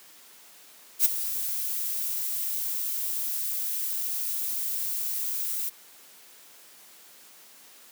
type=noise with ADSR envelope; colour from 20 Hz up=violet; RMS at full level=-17 dBFS; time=0.99-5.7 s; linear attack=64 ms; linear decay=13 ms; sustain=-13 dB; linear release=19 ms; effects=white hiss -52 dBFS RMS until 7.91 s + high-pass 200 Hz 12 dB/octave